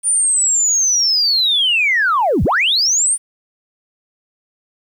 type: linear two-way sweep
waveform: sine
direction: down then up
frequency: 9397 to 43.65 to 9397 Hz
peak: -11 dBFS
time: 0.03-3.18 s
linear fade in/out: 50 ms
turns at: 2.44 s
effects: tanh soft clip ceiling -7 dBFS + 8-bit